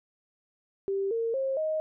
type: tone with pitch steps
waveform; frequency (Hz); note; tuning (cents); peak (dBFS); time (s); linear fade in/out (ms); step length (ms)
sine; 391.9 / 458 / 535.4 / 625.7; G4 / A#4 / C5 / D#5; 0 / -31 / +40 / +10; -26; 0.88-1.8; 0; 230
effects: none